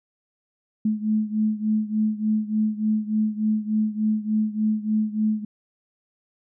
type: beating tone pair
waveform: sine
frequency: 214.2 / 217.6 Hz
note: A3 / A3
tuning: -46 / -19 cents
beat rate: 3.4 Hz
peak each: -22 / -25 dBFS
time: 0.85-5.45 s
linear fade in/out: 5 ms
effects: none